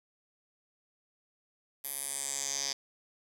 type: tone with band-pass filter sweep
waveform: 10% pulse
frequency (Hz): 138.59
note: C#3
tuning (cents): 0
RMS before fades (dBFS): -36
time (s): 1.84-2.73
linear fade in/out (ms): 5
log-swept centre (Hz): 12000 to 5300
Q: 4
effects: none